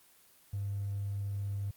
triangle tone with hard clipping, 100 Hz, G2, 35 cents sharp, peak -33 dBFS, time 0.53-1.71 s, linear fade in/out 5 ms, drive 3 dB, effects white hiss -62 dBFS RMS until 1.76 s + Opus 24 kbps

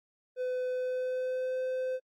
triangle tone with pitch glide, 505 to 514.1 Hz, B4 to C5, +39 to -31 cents, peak -28 dBFS, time 0.36-2 s, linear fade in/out 50 ms, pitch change +30 cents, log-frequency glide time 0.69-1.61 s, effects AAC 48 kbps

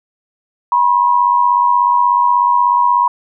sine tone pair together, 970 / 1066.5 Hz, B5 / C6, -31 / +33 cents, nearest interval major second, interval 164 cents, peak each -10 / -15 dBFS, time 0.72-3.08 s, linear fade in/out 2 ms, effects none

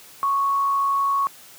sine tone with frequency modulation, 1108.7 Hz, C#6, in tune, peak -18 dBFS, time 0.23-1.27 s, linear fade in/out 0 ms, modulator 67.2 Hz, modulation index 0.22, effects white hiss -46 dBFS RMS until 1.58 s + high-pass 80 Hz 12 dB/octave

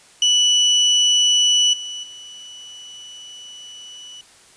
35% pulse tone with level steps, 2960 Hz, F#7, in tune, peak -11 / -26 / -34 dBFS, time 0.22-4.21 s, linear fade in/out 2 ms, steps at 1.73 / 2.03 s, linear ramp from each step 5 ms, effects white hiss -49 dBFS RMS until 4.56 s + resampled to 22050 Hz

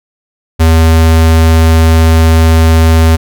square tone, 81.1 Hz, E2, 28 cents flat, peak -4 dBFS, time 0.59-3.17 s, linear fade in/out 20 ms, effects none

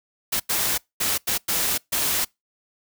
white noise bursts at uneven times, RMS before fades -23 dBFS, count 6, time 0.32-0.4 / 0.49-0.78 / 1-1.18 / 1.27-1.38 / 1.48-1.78 / 1.92-2.25 s, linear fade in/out 10 ms, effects noise-tail reverb RT60 0.2 s tail -26 dB re dry

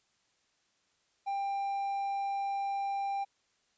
triangle tone, 793 Hz, G5, 20 cents sharp, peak -29 dBFS, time 1.26-3.25 s, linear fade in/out 20 ms, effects white hiss -73 dBFS RMS until 3.77 s + resampled to 16000 Hz

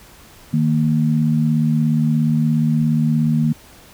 sine tone pair together, 154.5 / 231.5 Hz, D#3 / A#3, -12 / -12 cents, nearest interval perfect fifth, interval 700 cents, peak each -16 / -17 dBFS, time 0.53-3.53 s, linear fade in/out 10 ms, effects pink hiss -45 dBFS RMS until 3.93 s

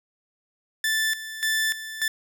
sawtooth tone with tremolo, 1760 Hz, A6, in tune, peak -18 dBFS, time 0.84-2.08 s, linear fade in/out 2 ms, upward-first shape square, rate 1.7 Hz, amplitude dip 75%, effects none

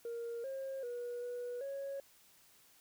sine tone with pitch steps, 468 / 537 / 483.2 / 487.7 / 552 Hz, A#4 / C5 / B4 / B4 / C#5, +7 / +45 / -38 / -22 / -7 cents, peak -37 dBFS, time 0.05-2 s, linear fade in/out 2 ms, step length 390 ms, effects tanh soft clip ceiling -37 dBFS + white hiss -65 dBFS RMS until 2.8 s

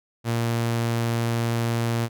sawtooth tone, 116.54 Hz, A#2, in tune, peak -18 dBFS, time 0.24-2.09 s, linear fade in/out 50 ms, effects none

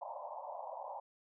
white band-pass noise, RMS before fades -45 dBFS, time 0.01-1 s, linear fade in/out 10 ms, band 550 to 1000 Hz, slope 96 dB/octave, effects none

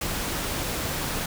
pink noise, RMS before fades -29 dBFS, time 0.01-1.26 s, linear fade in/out 5 ms, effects none

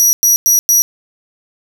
sawtooth tone bursts, 5800 Hz, F#8, 35 cents flat, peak -5 dBFS, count 4, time 0-0.82 s, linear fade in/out 0 ms, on 130 ms, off 100 ms, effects none

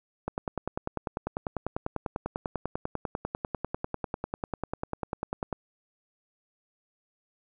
click train, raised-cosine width 1 ms, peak -16 dBFS, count 54, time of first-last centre 0.28-5.528 s, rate 10.1 Hz, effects none

